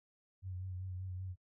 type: tone with vibrato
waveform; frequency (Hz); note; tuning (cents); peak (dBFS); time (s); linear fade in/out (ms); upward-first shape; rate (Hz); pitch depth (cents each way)
sine; 92.5; F#2; 0; -40; 0.42-1.36; 50; sine; 5.2; 36
effects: noise-tail reverb RT60 0.1 s tail -20 dB re dry